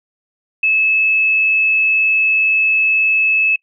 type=tone; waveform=sine; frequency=2601 Hz; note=E7; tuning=24 cents flat; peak=-11 dBFS; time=0.63-3.56 s; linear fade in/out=5 ms; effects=noise-tail reverb RT60 0.1 s tail -24 dB re dry